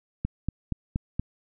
click train, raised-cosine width 5 ms, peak -14 dBFS, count 5, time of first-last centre 0.25-1.196 s, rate 4.23 Hz, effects none

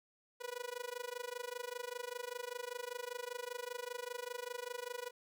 sawtooth tone with amplitude modulation, 489.5 Hz, B4, 15 cents flat, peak -34 dBFS, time 0.4-5.11 s, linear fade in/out 20 ms, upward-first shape sine, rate 25.1 Hz, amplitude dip 95%, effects none

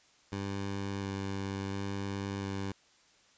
15% pulse tone with vibrato, 98.4 Hz, G2, 7 cents sharp, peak -28 dBFS, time 0.32-2.72 s, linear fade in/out 5 ms, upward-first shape square, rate 0.71 Hz, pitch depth 10 cents each way, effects white hiss -64 dBFS RMS until 3.37 s + resampled to 16000 Hz

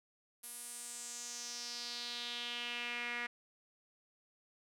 sawtooth tone with band-pass filter sweep, 240.1 Hz, B3, 49 cents flat, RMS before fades -43 dBFS, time 0.43-3.27 s, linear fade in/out 10 ms, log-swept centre 11000 to 2000 Hz, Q 3.5, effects none

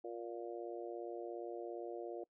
harmonic tone, 117.3 Hz, A#2, 11 cents sharp, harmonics 3 / 4 / 5 / 6, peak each -45 / -47 / -49 / -51 dBFS, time 0.04-2.24 s, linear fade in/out 5 ms, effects noise-tail reverb RT60 0.1 s tail -23 dB re dry

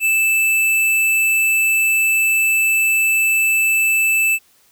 square tone, 2637 Hz, E7, in tune, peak -14 dBFS, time 0-4.39 s, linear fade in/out 50 ms, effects white hiss -55 dBFS RMS until 4.71 s

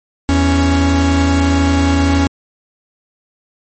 45% pulse tone pair together, 82.41 / 277.6 Hz, E2 / C#4, 0 / +3 cents, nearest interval octave + major sixth, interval 2103 cents, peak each -13 dBFS, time 0.29-2.27 s, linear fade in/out 0 ms, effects MP3 32 kbps

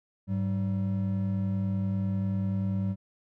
triangle tone pair together, 101.6 / 191.8 Hz, G#2 / G3, -38 / -37 cents, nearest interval major seventh, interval 1101 cents, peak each -27 dBFS, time 0.27-2.96 s, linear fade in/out 50 ms, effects none

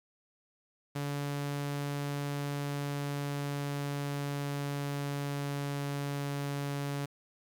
sawtooth tone with pitch glide, 143.1 to 141.87 Hz, D3 to C#3, -45 to +40 cents, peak -29 dBFS, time 0.95-7.06 s, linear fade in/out 10 ms, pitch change -15 cents, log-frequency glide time 2.38-6.47 s, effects 10-bit

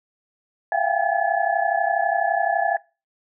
sine tone cluster, 671 / 703 / 776 / 808 / 1715 Hz, E5 / F5 / G5 / G#5 / A6, +31 / +11 / -18 / -48 / -45 cents, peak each -25 dBFS, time 0.72-2.77 s, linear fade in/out 2 ms, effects noise-tail reverb RT60 0.3 s tail -22 dB re dry

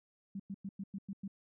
sine tone bursts, 196 Hz, G3, in tune, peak -38 dBFS, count 7, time 0.35-1.279 s, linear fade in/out 5 ms, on 47 ms, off 100 ms, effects none

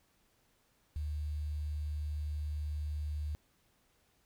sine tone with quantisation, 75 Hz, D2, 37 cents sharp, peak -34 dBFS, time 0.96-3.35 s, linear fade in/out 0 ms, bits 10, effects pink hiss -72 dBFS RMS until 4.25 s

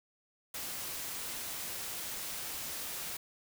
white noise, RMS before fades -40 dBFS, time 0.54-3.17 s, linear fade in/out 5 ms, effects none

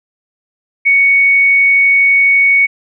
sine tone, 2227 Hz, C#7, 7 cents sharp, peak -6 dBFS, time 0.85-2.67 s, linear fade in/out 20 ms, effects none

